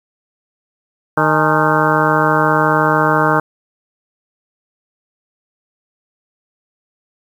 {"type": "harmonic tone with a mistuned harmonic", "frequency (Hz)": 154.1, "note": "D#3", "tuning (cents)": -16, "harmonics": [1, 2, 3, 4, 5, 6, 7, 8, 9, 10], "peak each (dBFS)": [-20, -20, -20, -20, -20, -20, -20, -20, -20, -20], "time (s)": [1.17, 3.4], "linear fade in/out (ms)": 5, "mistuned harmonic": 5, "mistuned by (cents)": 120, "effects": ["7-bit"]}